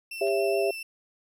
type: tone with vibrato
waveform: 35% pulse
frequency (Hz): 2677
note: E7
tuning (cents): +26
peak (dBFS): -33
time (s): 0.11-0.83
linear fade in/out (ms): 5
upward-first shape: triangle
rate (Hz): 7.1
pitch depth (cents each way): 18
type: chord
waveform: sine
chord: C# diminished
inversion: second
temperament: just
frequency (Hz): 399.1 / 554.4 / 665.2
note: G4 / C#5 / E5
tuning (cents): +31 / 0 / +16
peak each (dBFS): -25 / -30 / -27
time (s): 0.21-0.71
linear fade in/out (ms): 5
type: clicks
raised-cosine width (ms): 0.2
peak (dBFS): -33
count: 2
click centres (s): 0.271 / 0.283
effects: none